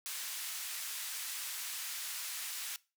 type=band-pass noise; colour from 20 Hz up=white; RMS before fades=-41 dBFS; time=0.06-2.76 s; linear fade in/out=0 ms; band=1400 to 14000 Hz; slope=12 dB/octave; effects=noise-tail reverb RT60 0.3 s tail -21 dB re dry